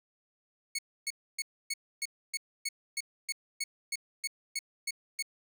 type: tone bursts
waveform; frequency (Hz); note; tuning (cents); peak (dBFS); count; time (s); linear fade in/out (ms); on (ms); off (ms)
15% pulse; 2204; C#7; -11; -25; 15; 0.75-5.225; 5; 37; 280
effects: none